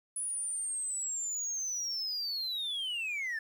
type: linear sweep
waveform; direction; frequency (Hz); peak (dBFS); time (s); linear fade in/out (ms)
sine; down; 9956 to 1726; -30; 0.16-3.39; 5
effects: tanh soft clip ceiling -32 dBFS + 10-bit